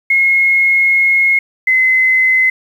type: tone pair in turn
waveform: sine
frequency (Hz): 2160 / 2045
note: C#7 / C7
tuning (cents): -45 / -40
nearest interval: minor second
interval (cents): 95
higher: first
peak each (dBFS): -8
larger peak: neither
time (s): 0.1-1.39 / 1.67-2.5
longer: first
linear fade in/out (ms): 5
effects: 7-bit